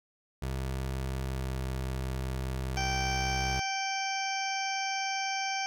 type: tone with pitch glide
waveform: 25% pulse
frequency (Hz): 65.8 to 65.08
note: C2 to C2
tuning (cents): +10 to -9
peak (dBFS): -28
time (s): 0.42-3.6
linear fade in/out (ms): 5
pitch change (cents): -19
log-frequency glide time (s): 1.22-1.6
type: harmonic tone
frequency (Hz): 778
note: G5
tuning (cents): -13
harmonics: 1 / 2 / 3 / 4 / 6 / 7 / 8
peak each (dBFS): -33 / -39 / -36 / -42 / -44 / -40 / -41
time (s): 2.77-5.66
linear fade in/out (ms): 0
effects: none